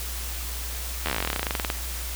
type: slowing click train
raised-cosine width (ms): 0.3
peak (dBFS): -9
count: 24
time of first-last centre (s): 1.06-1.701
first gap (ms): 12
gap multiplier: 1.07
effects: added 60 Hz sine -32 dBFS peak until 2.15 s + white hiss -35 dBFS RMS until 2.15 s